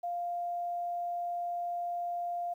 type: tone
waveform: sine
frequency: 698.5 Hz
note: F5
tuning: in tune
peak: -32 dBFS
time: 0.03-2.54 s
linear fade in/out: 10 ms
effects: 11-bit